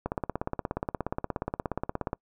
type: click train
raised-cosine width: 1 ms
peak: -15 dBFS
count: 36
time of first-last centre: 0.06-2.131 s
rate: 16.9 Hz
effects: noise-tail reverb RT60 0.1 s tail -26 dB re dry